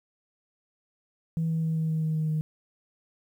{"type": "tone with pitch steps", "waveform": "sine", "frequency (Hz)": [163, 161.87, 160.76, 159.65, 158.54, 157.45, 156.36, 155.28], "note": ["E3", "E3", "E3", "D#3", "D#3", "D#3", "D#3", "D#3"], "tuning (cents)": [-19, -31, -43, 45, 33, 21, 9, -3], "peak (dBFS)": -23, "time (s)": [1.37, 2.41], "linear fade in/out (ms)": 0, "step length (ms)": 130, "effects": ["tanh soft clip ceiling -21 dBFS", "10-bit"]}